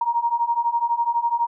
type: beating tone pair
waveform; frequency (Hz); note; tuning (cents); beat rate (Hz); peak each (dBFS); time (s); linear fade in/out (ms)
sine; 932.3 / 944.3; A#5 / A#5; 0 / +22; 12; -23 / -21; 0.01-1.47; 5
effects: none